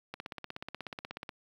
click train, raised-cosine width 0.3 ms, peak -23 dBFS, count 20, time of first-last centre 0.14-1.292 s, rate 16.5 Hz, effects high-pass 80 Hz 12 dB/octave + 9-bit

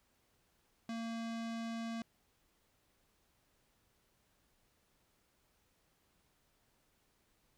square tone with low-pass filter, 228.7 Hz, A#3, 33 cents flat, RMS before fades -41 dBFS, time 0.89-2.02 s, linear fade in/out 2 ms, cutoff 5700 Hz, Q 1, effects pink hiss -75 dBFS RMS until 7.57 s

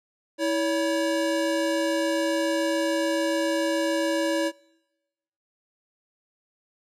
square tone pair together, 325.6 / 565 Hz, E4 / C#5, -21 / +33 cents, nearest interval minor seventh, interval 954 cents, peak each -26 dBFS, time 0.38-4.52 s, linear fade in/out 50 ms, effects noise-tail reverb RT60 1.0 s tail -25 dB re dry + low-pass 10000 Hz 12 dB/octave

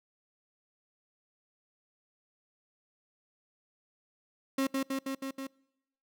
35% pulse tone with echo, 269.4 Hz, C#4, 49 cents flat, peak -25 dBFS, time 4.58-4.67 s, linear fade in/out 5 ms, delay 160 ms, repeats 5, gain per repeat -2 dB, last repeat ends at 5.47 s, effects noise-tail reverb RT60 0.9 s tail -26 dB re dry

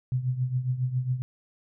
sine tone with tremolo, 127.1 Hz, C3, 50 cents flat, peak -21 dBFS, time 0.12-1.22 s, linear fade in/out 0 ms, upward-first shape triangle, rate 7.3 Hz, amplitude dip 80%, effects none

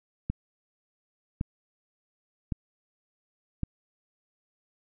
click train, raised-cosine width 5 ms, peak -16 dBFS, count 4, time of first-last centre 0.3-3.633 s, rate 0.9 Hz, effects none

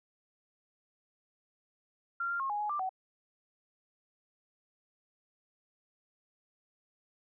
sine tone with pitch steps, 1382 / 1392 / 1079 / 828 / 838 / 1182 / 753 Hz, F6 / F6 / C#6 / G#5 / G#5 / D6 / F#5, -19 / -6 / -47 / -5 / +15 / +11 / +30 cents, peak -31 dBFS, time 2.2-2.893 s, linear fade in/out 5 ms, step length 99 ms, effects none

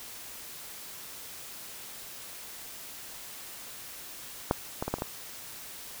clicks, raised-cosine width 1 ms, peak -9 / -16 / -17 / -13 / -27 / -16 dBFS, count 6, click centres 4.511 / 4.825 / 4.88 / 4.94 / 4.985 / 5.021 s, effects white hiss -44 dBFS RMS until 6 s

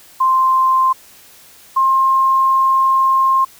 sine tone pair in turn, 1046.5 / 1062.9 Hz, C6 / C6, 0 / +27 cents, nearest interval unison, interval 27 cents, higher second, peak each -10 dBFS, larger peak neither, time 0.2-0.93 / 1.76-3.45 s, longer second, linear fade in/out 10 ms, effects white hiss -44 dBFS RMS until 3.59 s

